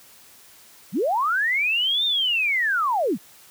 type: linear two-way sweep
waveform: sine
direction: up then down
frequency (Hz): 138.59 to 3678 to 138.59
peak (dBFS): -19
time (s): 0.92-3.18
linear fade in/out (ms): 50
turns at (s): 2.05
effects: white hiss -50 dBFS RMS until 3.5 s + high-pass 60 Hz 12 dB/octave